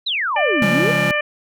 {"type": "exponential two-way sweep", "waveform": "sine", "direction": "down then up", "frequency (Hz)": [4161, 183.4, 524], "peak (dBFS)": -18, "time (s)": [0.06, 0.92], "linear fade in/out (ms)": 10, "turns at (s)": 0.67}
{"type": "harmonic tone", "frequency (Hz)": 595, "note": "D5", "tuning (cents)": 22, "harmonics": [1, 2, 3, 4, 5], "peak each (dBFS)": [-22, -27, -21, -22, -30], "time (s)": [0.36, 1.21], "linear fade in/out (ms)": 5}
{"type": "chord", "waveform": "sawtooth", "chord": "Db major", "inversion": "none", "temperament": "just", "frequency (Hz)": [138.59, 173.24, 207.9], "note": ["Db3", "F3", "Ab3"], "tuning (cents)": [0, -14, 2], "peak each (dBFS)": [-19, -18, -22], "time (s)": [0.62, 1.11], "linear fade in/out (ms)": 0}
{"effects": []}